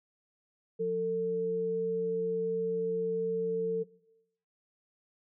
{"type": "tone pair together", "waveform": "sine", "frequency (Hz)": [178.3, 449.3], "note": ["F3", "A4"], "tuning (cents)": [36, 36], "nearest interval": "octave + major third", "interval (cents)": 1600, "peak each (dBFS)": [-38, -28], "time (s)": [0.79, 3.84], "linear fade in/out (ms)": 20, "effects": ["noise-tail reverb RT60 0.8 s tail -20 dB re dry"]}